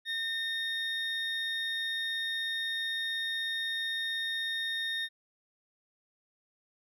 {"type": "tone pair together", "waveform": "triangle", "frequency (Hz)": [1821, 3697], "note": ["A#6", "A#7"], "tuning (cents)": [-41, -15], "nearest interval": "octave", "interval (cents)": 1226, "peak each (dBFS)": [-33, -32], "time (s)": [0.05, 5.09], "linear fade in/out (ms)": 50, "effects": []}